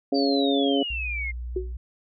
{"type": "harmonic tone", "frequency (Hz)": 138.59, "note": "C#3", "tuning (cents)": 0, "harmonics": [2, 3, 4, 5], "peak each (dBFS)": [-22, -26, -28, -30], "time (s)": [0.12, 0.83], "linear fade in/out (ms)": 5}
{"type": "exponential sweep", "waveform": "sine", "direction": "down", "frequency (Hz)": [4699, 2093], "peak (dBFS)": -28, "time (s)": [0.14, 1.32], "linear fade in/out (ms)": 20}
{"type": "tone", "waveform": "sine", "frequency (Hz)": 60.2, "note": "B1", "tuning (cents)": -44, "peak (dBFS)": -30, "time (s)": [0.9, 1.77], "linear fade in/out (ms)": 5}
{"type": "tone with exponential decay", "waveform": "sine", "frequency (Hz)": 370, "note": "F#4", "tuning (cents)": 0, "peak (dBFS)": -21, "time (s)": [1.56, 1.73], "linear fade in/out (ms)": 5, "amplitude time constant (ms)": 35}
{"effects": []}